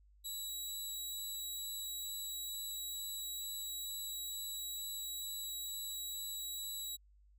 15% pulse tone with vibrato, 3899 Hz, B7, 23 cents flat, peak -34 dBFS, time 0.24-6.97 s, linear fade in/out 20 ms, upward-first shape triangle, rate 2.2 Hz, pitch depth 12 cents each way, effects added 50 Hz sine -62 dBFS peak until 7.38 s

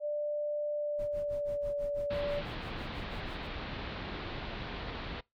sine tone with pitch glide, 592 to 578.1 Hz, D5 to D5, +14 to -27 cents, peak -31 dBFS, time 0-2.43 s, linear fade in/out 50 ms, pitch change -41 cents, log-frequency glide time 0.74-1.71 s
brown noise with tremolo, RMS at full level -44 dBFS, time 0.98-3.48 s, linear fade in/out 20 ms, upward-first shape sine, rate 6.1 Hz, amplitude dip 100%
pink low-pass noise, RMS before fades -40 dBFS, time 2.1-5.21 s, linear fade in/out 10 ms, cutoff 4200 Hz, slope 48 dB/octave
effects noise-tail reverb RT60 0.2 s tail -24 dB re dry

